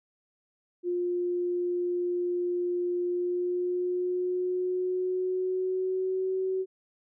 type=tone with pitch glide; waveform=sine; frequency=353.8 to 377 Hz; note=F4 to F#4; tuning=+23 to +32 cents; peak=-26 dBFS; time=0.83-6.66 s; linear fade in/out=50 ms; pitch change=+109 cents; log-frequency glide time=3.06-6.36 s; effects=none